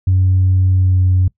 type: tone with pitch glide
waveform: sine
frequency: 93.2 to 92.08 Hz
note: F#2 to F#2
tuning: +13 to -8 cents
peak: -8 dBFS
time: 0.07-1.28 s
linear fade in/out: 5 ms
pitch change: -21 cents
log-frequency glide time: 0.74-1.02 s
effects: noise-tail reverb RT60 0.1 s tail -22 dB re dry + tanh soft clip ceiling -6 dBFS